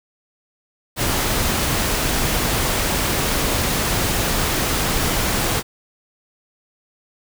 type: noise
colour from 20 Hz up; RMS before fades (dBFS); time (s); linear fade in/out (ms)
pink; -20; 0.96-5.63; 50
effects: none